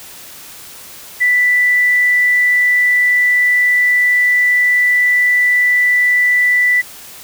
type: tone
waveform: sine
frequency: 1977 Hz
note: B6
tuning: 1 cent sharp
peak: -9 dBFS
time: 1.2-6.82 s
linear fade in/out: 20 ms
effects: white hiss -35 dBFS RMS until 7.23 s